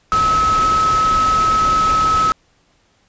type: tone in noise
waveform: sine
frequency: 1290 Hz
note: E6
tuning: 38 cents flat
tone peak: -12 dBFS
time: 0.12-2.32 s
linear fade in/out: 0 ms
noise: pink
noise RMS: -24 dBFS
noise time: 0.12-2.32 s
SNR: +9 dB
effects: pink hiss -58 dBFS RMS until 3.08 s + resampled to 16000 Hz